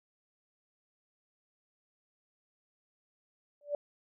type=tone with exponential growth; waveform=sine; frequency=582 Hz; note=D5; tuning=16 cents flat; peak=-26 dBFS; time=3.61-3.75 s; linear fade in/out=2 ms; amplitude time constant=30 ms; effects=none